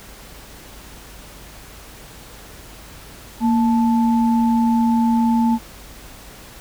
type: tone pair together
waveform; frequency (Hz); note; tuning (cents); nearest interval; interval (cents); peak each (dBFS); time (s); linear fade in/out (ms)
sine; 232.3 / 876.4; A#3 / A5; -6 / -7; octave + major seventh; 2299; -14 / -22; 3.4-5.59; 50
effects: added 50 Hz sine -44 dBFS peak until 6.6 s + pink hiss -41 dBFS RMS until 6.6 s